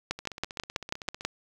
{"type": "two click trains", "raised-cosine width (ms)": 0.2, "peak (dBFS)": [-11, -22], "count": [8, 17], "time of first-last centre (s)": [[0.11, 1.25], [0.19, 1.209]], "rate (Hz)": [6.14, 15.7], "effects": ["8-bit"]}